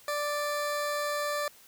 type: tone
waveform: 20% pulse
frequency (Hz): 587.3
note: D5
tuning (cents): 0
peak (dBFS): -24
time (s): 0.08-1.48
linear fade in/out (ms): 2
effects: white hiss -56 dBFS RMS until 1.67 s